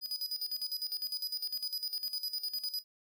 45% pulse tone with tremolo, 4949 Hz, D#8, 10 cents flat, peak -32 dBFS, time 0.01-2.84 s, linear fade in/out 50 ms, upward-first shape square, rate 9.9 Hz, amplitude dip 75%, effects none

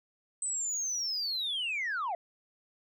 sine linear sweep, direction down, 8200 to 642 Hz, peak -29 dBFS, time 0.42-2.15 s, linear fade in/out 2 ms, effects tanh soft clip ceiling -28 dBFS

